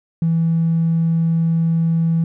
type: tone with tanh clipping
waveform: triangle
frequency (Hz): 164.81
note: E3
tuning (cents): 0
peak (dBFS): -13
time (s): 0.22-2.24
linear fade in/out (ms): 2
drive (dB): 1
effects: none